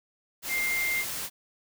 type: tone in noise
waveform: sine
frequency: 2100 Hz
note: C7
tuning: 6 cents sharp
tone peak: -26 dBFS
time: 0.48-1.05 s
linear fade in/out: 50 ms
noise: white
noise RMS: -34 dBFS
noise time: 0.42-1.3 s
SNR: +5 dB
effects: none